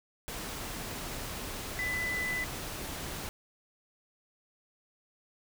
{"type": "tone in noise", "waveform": "sine", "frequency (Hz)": 2000, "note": "B6", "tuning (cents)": 21, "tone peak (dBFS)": -31, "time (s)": [1.79, 2.44], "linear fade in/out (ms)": 0, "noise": "pink", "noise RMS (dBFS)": -39, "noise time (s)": [0.28, 3.29], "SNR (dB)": 5, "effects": []}